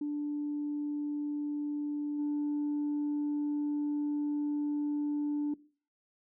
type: tone with level steps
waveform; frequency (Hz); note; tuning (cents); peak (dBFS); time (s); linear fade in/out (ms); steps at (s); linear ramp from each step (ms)
sine; 293.7; D4; 0; -30 / -27; 0.01-5.54; 5; 2.18; 20
effects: noise-tail reverb RT60 0.4 s tail -20 dB re dry + tanh soft clip ceiling -27 dBFS